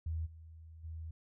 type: tone with level steps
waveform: sine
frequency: 80.7 Hz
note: E2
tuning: 36 cents flat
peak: -34 / -50 / -41 dBFS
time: 0.06-1.11 s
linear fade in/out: 5 ms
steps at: 0.25 / 0.83 s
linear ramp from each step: 20 ms
effects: none